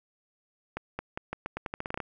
accelerating click train, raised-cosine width 0.5 ms, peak -18 dBFS, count 14, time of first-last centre 0.77-2.002 s, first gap 220 ms, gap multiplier 0.84, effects none

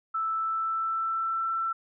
sine tone with pitch glide, 1318.5 to 1338.5 Hz, E6 to E6, 0 to +26 cents, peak -26 dBFS, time 0.14-1.73 s, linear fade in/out 10 ms, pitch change +26 cents, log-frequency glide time 0.34-1.48 s, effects none

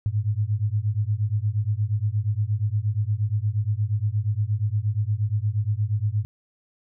sine beating tone pair, 101.2 / 109.7 Hz, G#2 / A2, -44 / -5 cents, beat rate 8.5 Hz, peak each -24 dBFS, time 0.06-6.25 s, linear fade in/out 0 ms, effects none

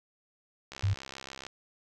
click train, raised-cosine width 0.2 ms, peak -24 dBFS, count 51, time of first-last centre 0.72-1.466 s, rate 67 Hz
sine tone, 98.5 Hz, G2, 9 cents sharp, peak -24 dBFS, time 0.83-0.94 s, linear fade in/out 10 ms
effects none

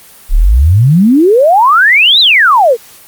sine exponential two-way sweep, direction up then down, 30.44 to 4095 to 433.3 Hz, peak -3 dBFS, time 0.29-2.77 s, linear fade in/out 50 ms, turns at 2.2 s, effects white hiss -37 dBFS RMS until 3.07 s + Opus 32 kbps

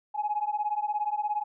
sine beating tone pair, 830.6 / 847.6 Hz, G#5 / G#5, 0 / +35 cents, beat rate 17 Hz, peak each -29 dBFS, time 0.14-1.44 s, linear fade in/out 20 ms, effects tanh soft clip ceiling -19 dBFS

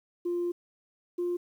sine tone pair in turn, 349.2 / 351.8 Hz, F4 / F4, 0 / +13 cents, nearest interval unison, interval 13 cents, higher second, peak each -26 dBFS, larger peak neither, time 0.25-0.52 / 1.18-1.37 s, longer first, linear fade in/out 10 ms, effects tanh soft clip ceiling -24 dBFS + 10-bit

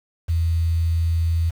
sine tone with quantisation, 83 Hz, E2, 12 cents sharp, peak -17 dBFS, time 0.28-1.51 s, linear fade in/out 20 ms, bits 7, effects none

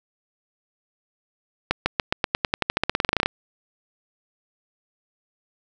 accelerating click train, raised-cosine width 0.3 ms, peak -3 dBFS, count 22, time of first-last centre 1.71-3.26 s, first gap 150 ms, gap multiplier 0.92, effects none

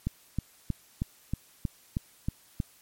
click train, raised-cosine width 5 ms, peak -16 dBFS, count 9, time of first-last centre 0.07-2.602 s, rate 3.16 Hz, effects white hiss -59 dBFS RMS until 2.81 s + MP3 64 kbps

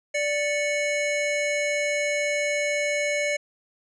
square tone pair together, 586 / 2216 Hz, D5 / C#7, -4 / -1 cents, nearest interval octave + major seventh, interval 2303 cents, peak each -26 / -27 dBFS, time 0.14-3.37 s, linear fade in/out 10 ms, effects resampled to 22050 Hz

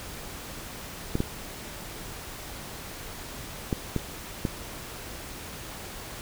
clicks, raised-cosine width 3 ms, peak -12 dBFS, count 5, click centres 1.154 / 1.204 / 3.728 / 3.963 / 4.452 s, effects pink hiss -40 dBFS RMS until 6.21 s

